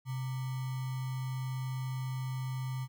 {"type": "tone with sample-and-hold", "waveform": "sine", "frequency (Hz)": 129.6, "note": "C3", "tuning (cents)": -16, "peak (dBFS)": -33, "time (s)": [0.05, 2.88], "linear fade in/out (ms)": 50, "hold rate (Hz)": 1050, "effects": []}